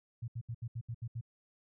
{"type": "tone bursts", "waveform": "sine", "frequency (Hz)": 116.54, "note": "A#2", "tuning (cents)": 0, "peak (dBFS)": -36, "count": 8, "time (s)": [0.22, 1.212], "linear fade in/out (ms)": 10, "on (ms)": 61, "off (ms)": 72, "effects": []}